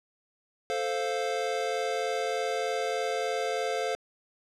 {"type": "chord", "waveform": "square", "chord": "F major", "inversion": "first", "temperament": "equal", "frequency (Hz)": [440, 523.3, 698.5], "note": ["A4", "C5", "F5"], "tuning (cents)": [0, 0, 0], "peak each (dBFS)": -33, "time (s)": [0.7, 3.95], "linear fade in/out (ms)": 0, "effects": ["low-pass 7000 Hz 12 dB/octave"]}